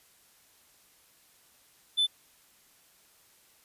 triangle tone, 3513 Hz, A7, 3 cents flat, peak -21 dBFS, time 1.97-2.07 s, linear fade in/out 20 ms, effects white hiss -62 dBFS RMS until 3.64 s + resampled to 32000 Hz

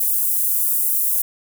pink high-pass noise, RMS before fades -19 dBFS, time 0-1.22 s, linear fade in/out 5 ms, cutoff 11000 Hz, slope 24 dB/octave, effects none

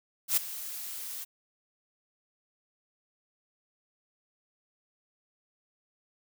blue noise with ADSR envelope, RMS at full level -23 dBFS, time 0.28-1.25 s, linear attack 90 ms, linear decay 10 ms, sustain -16 dB, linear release 20 ms, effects none

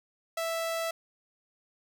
sawtooth tone, 659.3 Hz, E5, in tune, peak -26 dBFS, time 0.37-0.91 s, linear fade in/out 5 ms, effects none

